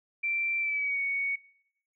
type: tone with pitch glide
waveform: sine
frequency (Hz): 2349 to 2229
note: D7 to C#7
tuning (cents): 0 to +9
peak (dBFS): -27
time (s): 0.23-1.36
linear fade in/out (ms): 10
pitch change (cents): -91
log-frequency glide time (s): 0.59-1
effects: noise-tail reverb RT60 0.8 s tail -24 dB re dry